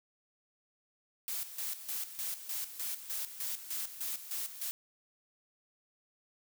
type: noise with tremolo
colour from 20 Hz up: blue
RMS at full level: -37 dBFS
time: 1.28-4.71 s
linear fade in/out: 0 ms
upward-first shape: square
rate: 3.3 Hz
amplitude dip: 70%
effects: none